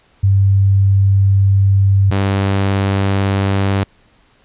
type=tone pair in turn; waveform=sine / sawtooth; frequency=98 / 98 Hz; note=G2 / G2; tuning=0 / 0 cents; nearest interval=unison; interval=0 cents; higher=neither; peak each=-8 / -9 dBFS; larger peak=first; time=0.23-2.11 / 2.11-3.84 s; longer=first; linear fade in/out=10 ms; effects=pink hiss -53 dBFS RMS until 4.44 s + resampled to 8000 Hz